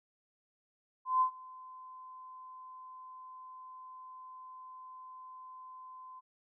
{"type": "tone with ADSR envelope", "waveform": "sine", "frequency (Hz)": 1028, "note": "C6", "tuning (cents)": -31, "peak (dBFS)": -23, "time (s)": [1.05, 6.21], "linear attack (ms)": 160, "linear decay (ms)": 94, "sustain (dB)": -24, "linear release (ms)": 26, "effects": []}